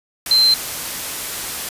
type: tone in noise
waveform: sine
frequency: 4111 Hz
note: C8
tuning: 31 cents flat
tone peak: -10 dBFS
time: 0.31-0.54 s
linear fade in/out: 2 ms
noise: white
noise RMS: -26 dBFS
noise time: 0.26-1.69 s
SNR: +13 dB
effects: resampled to 32000 Hz